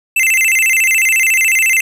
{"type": "tone with vibrato", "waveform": "square", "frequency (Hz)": 2349, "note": "D7", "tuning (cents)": 0, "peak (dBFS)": -10, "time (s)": [0.16, 1.81], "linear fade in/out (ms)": 5, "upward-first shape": "square", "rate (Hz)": 14, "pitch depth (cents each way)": 210, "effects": ["8-bit"]}